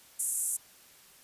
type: band-pass noise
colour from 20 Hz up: white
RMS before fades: -32 dBFS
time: 0.19-0.57 s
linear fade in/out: 10 ms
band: 7600 to 11000 Hz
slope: 48 dB/octave
effects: white hiss -57 dBFS RMS until 1.23 s + resampled to 32000 Hz